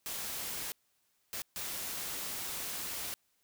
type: noise bursts at uneven times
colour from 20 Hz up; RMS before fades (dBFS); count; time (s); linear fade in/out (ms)
white; -39; 3; 0.06-0.72 / 1.33-1.42 / 1.56-3.14; 0
effects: white hiss -75 dBFS RMS until 3.43 s